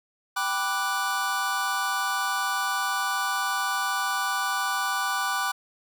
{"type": "chord", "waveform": "square", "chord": "G major seventh", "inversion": "none", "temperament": "equal", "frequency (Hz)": [784, 987.8, 1174.7, 1480], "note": ["G5", "B5", "D6", "F#6"], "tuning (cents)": [0, 0, 0, 0], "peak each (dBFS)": [-33, -33, -30, -30], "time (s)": [0.36, 5.52], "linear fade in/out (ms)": 10, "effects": []}